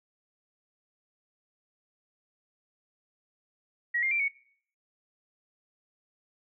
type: tone with pitch steps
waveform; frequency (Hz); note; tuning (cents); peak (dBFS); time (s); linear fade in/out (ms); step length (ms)
sine; 1912 / 2116 / 2356 / 2225; A#6 / C7 / D7 / C#7; +43 / +19 / +5 / +6; -25; 3.94-4.284; 10; 86
effects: noise-tail reverb RT60 0.6 s tail -23 dB re dry